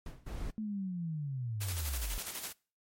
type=noise with exponential decay; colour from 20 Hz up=brown; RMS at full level=-40 dBFS; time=0.06-0.36 s; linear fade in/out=2 ms; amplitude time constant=65 ms
type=noise; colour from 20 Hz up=brown; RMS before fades=-38 dBFS; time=0.26-0.51 s; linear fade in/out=10 ms
type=linear sweep; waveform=sine; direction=down; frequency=220 to 38.44 Hz; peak=-34 dBFS; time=0.58-2.18 s; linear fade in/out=0 ms
type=noise with tremolo; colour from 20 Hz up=white; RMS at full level=-39 dBFS; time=1.6-2.53 s; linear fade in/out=20 ms; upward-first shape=square; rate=12 Hz; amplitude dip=45%
effects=noise-tail reverb RT60 0.4 s tail -25 dB re dry + MP3 64 kbps